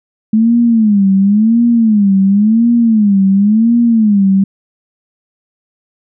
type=tone with vibrato; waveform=sine; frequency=213.7 Hz; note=G#3; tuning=50 cents sharp; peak=-6 dBFS; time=0.33-4.44 s; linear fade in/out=5 ms; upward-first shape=sine; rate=0.94 Hz; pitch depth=180 cents each way; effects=none